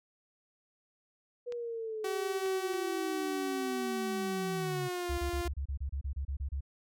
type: linear sweep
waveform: sine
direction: down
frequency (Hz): 488.2 to 134.1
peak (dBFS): -35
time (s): 1.46-4.89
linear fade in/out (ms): 20
type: clicks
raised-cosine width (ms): 0.2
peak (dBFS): -30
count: 3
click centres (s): 1.523 / 2.46 / 2.739
type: tone with pitch glide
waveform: sawtooth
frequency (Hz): 380 to 348.5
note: F#4 to F4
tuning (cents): +46 to -4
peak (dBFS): -30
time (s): 2.04-5.48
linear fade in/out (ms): 5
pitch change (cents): -150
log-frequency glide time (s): 4.55-5.14
type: tone bursts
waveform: sine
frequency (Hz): 69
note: C#2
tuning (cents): -7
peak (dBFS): -32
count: 13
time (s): 5.09-6.608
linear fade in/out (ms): 10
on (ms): 90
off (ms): 29
effects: none